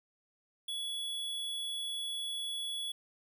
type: tone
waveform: square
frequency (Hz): 3386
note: G#7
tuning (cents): +33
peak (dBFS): -36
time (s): 0.68-2.92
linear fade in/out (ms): 5
effects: none